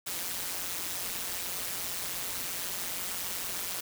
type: noise with amplitude modulation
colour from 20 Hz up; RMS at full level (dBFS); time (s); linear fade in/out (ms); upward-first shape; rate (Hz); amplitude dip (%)
white; -32; 0.06-3.81; 10; sine; 179; 75
effects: none